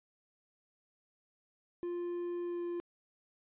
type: tone with pitch glide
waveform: triangle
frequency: 349.4 to 347.2 Hz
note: F4 to F4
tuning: +1 to -10 cents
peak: -33 dBFS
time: 1.83-2.8 s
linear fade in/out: 0 ms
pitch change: -11 cents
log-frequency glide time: 2.43-2.63 s
effects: resampled to 8000 Hz